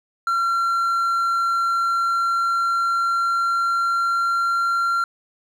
triangle tone with pitch glide, 1367 to 1375.7 Hz, F6 to F6, -37 to -26 cents, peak -16 dBFS, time 0.27-5.04 s, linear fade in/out 2 ms, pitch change +11 cents, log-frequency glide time 1.7-4.66 s, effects none

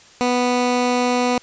15% pulse tone, 246.9 Hz, B3, in tune, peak -10 dBFS, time 0.21-1.38 s, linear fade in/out 0 ms, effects white hiss -47 dBFS RMS until 1.42 s + resampled to 16000 Hz

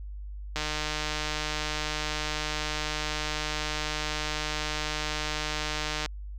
click train, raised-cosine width 0.2 ms, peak -13 dBFS, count 837, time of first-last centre 0.56-6.06 s, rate 152 Hz, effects added 50 Hz sine -36 dBFS peak until 6.38 s

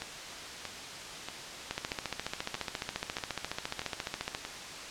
two click trains, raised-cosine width 0.2 ms, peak -15 / -19 dBFS, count 39 / 8, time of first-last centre 1.71-4.349 / 0.02-4.45 s, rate 14.4 / 1.58 Hz, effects white hiss -42 dBFS RMS until 4.9 s + low-pass 6000 Hz 12 dB/octave

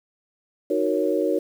sine chord, D# minor seventh, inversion none, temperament equal, 311.1 / 370 / 466.2 / 554.4 Hz, D#4 / F#4 / A#4 / C#5, 0 / 0 / 0 / 0 cents, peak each -25 dBFS, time 0.7-1.39 s, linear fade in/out 5 ms, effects 8-bit

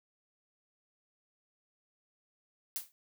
blue noise with exponential decay, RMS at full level -33 dBFS, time 2.76-2.92 s, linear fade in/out 0 ms, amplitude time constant 33 ms, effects none

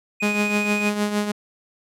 triangle tone, 2480 Hz, D#7, 6 cents flat, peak -22 dBFS, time 0.2-0.9 s, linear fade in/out 10 ms
sawtooth tone with tremolo, 207.7 Hz, G#3, in tune, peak -14 dBFS, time 0.22-1.32 s, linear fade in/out 10 ms, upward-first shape triangle, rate 6.5 Hz, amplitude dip 65%
effects low-pass 12000 Hz 12 dB/octave

